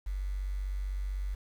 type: tone with quantisation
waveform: sine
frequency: 47.89 Hz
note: G1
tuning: 40 cents flat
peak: -31 dBFS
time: 0.06-1.35 s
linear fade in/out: 10 ms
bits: 9
effects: none